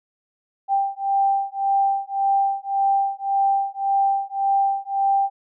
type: beating tone pair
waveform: sine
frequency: 787 / 788.8 Hz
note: G5 / G5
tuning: +7 / +11 cents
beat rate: 1.8 Hz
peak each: -21 dBFS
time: 0.68-5.3 s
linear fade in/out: 50 ms
effects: none